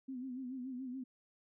sine tone with vibrato, 256.3 Hz, C4, 36 cents flat, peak -40 dBFS, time 0.08-1.04 s, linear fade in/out 10 ms, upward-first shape sine, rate 7 Hz, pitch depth 78 cents each way, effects none

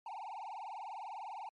triangle tone with vibrato, 830.6 Hz, G#5, in tune, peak -40 dBFS, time 0.06-1.49 s, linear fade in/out 2 ms, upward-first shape triangle, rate 20 Hz, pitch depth 270 cents each way, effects MP3 48 kbps

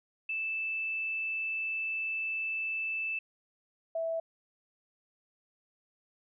sine tone pair in turn, 2637 / 656.6 Hz, E7 / E5, 0 / -7 cents, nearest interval 2 octaves, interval 2407 cents, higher first, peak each -31 / -30 dBFS, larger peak second, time 0.29-3.19 / 3.95-4.2 s, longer first, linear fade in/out 5 ms, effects none

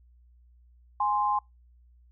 sine tone pair together, 830.6 / 1044.9 Hz, G#5 / C6, 0 / -3 cents, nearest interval major third, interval 397 cents, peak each -26 dBFS, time 1-1.39 s, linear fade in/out 5 ms, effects noise-tail reverb RT60 0.2 s tail -26 dB re dry + added 60 Hz sine -55 dBFS peak until 2.11 s

